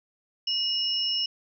sine tone pair together, 2891 / 5321 Hz, F#7 / E8, -41 / +15 cents, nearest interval major seventh, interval 1056 cents, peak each -27 dBFS, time 0.47-1.26 s, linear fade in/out 5 ms, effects none

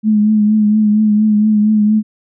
sine tone with vibrato, 212.6 Hz, G#3, 41 cents sharp, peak -8 dBFS, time 0.03-2.03 s, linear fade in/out 50 ms, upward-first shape triangle, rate 4.3 Hz, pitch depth 41 cents each way, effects none

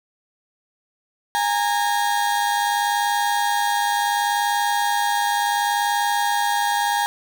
35% pulse tone pair together, 822 / 922.7 Hz, G#5 / A#5, -18 / -18 cents, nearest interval major second, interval 200 cents, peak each -19 / -21 dBFS, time 1.35-7.06 s, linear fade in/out 0 ms, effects none

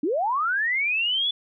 sine linear sweep, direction up, 266.1 to 3477 Hz, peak -21 dBFS, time 0.03-1.31 s, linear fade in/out 5 ms, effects none

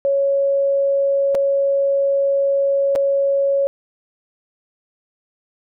sine tone with dropouts, 554.4 Hz, C#5, in tune, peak -14 dBFS, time 0.05-3.67 s, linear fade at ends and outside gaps 0 ms, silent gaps 1.347-1.351 / 2.953-2.959 s, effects none

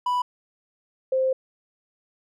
triangle / sine tone pair in turn, 987.8 / 523.3 Hz, B5 / C5, 0 / 0 cents, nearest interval major seventh, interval 1100 cents, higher first, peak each -19 dBFS, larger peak neither, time 0.06-0.22 / 1.12-1.33 s, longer second, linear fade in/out 5 ms, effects none

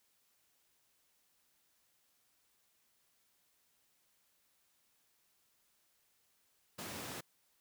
pink high-pass noise, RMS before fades -45 dBFS, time 6.78-7.21 s, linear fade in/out 10 ms, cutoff 100 Hz, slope 24 dB/octave, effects white hiss -75 dBFS RMS until 7.6 s

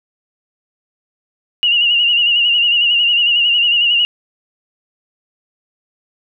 sine tone with vibrato, 2848 Hz, F7, 33 cents sharp, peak -10 dBFS, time 1.63-4.05 s, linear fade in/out 0 ms, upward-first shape sine, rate 11 Hz, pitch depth 54 cents each way, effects none

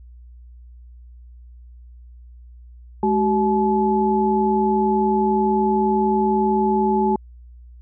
sine tone cluster, 211.7 / 380.9 / 858 Hz, G#3 / G4 / A5, +33 / -50 / -44 cents, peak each -20 dBFS, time 3.03-7.16 s, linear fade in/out 2 ms, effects added 60 Hz sine -40 dBFS peak until 7.81 s

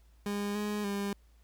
30% pulse tone with pitch steps, 203.8 / 208.5 / 200.8 Hz, G#3 / G#3 / G3, -32 / +7 / +42 cents, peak -29 dBFS, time 0.26-1.13 s, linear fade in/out 2 ms, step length 290 ms, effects added 56 Hz sine -58 dBFS peak until 1.43 s + pink hiss -71 dBFS RMS until 1.43 s

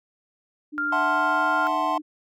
sine tone with pitch glide, 297.9 to 304.5 Hz, D4 to D#4, +25 to -37 cents, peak -32 dBFS, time 0.72-2.02 s, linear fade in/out 20 ms, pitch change +38 cents, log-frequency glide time 1.03-1.47 s
sine tone, 1396.9 Hz, F6, in tune, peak -23 dBFS, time 0.78-1.67 s, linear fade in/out 0 ms
triangle chord, F# half-diminished seventh, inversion third, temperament equal, 659.3 / 740 / 880 / 1046.5 Hz, E5 / F#5 / A5 / C6, 0 / 0 / 0 / 0 cents, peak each -28 / -26 / -26 / -23 dBFS, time 0.92-1.98 s, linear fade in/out 5 ms
effects none

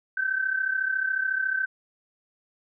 sine tone pair together, 1534 / 1568 Hz, G6 / G6, -38 / 0 cents, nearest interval unison, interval 38 cents, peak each -25 / -29 dBFS, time 0.17-1.66 s, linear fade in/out 5 ms, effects none

